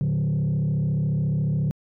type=tone with frequency modulation; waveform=sine; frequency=148.5 Hz; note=D3; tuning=20 cents sharp; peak=-18 dBFS; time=0.01-1.71 s; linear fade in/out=0 ms; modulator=34.2 Hz; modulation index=0.89; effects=tanh soft clip ceiling -19 dBFS